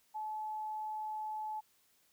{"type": "tone", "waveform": "sine", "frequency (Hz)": 861, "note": "A5", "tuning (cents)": -38, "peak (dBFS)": -37, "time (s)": [0.14, 1.61], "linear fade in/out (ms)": 20, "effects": ["white hiss -71 dBFS RMS until 2.12 s"]}